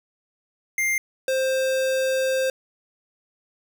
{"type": "tone pair in turn", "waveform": "square", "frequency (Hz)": [2100, 525], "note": ["C7", "C5"], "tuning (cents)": [6, 6], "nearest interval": "2 octaves", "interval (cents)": 2400, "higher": "first", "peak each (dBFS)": -21, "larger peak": "neither", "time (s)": [[0.78, 0.98], [1.28, 2.5]], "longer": "second", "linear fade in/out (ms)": 2, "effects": []}